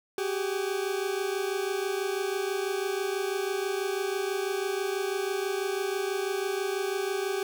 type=tone pair together; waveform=40% pulse; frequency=381.2 / 407.3 Hz; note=G4 / G#4; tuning=-48 / -34 cents; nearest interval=minor second; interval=114 cents; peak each=-29 / -31 dBFS; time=0.18-7.43 s; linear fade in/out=2 ms; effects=none